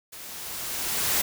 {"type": "noise with level ramp", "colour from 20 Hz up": "white", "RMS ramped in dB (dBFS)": [-42, -23], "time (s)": [0.12, 1.22], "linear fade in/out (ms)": 10, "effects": []}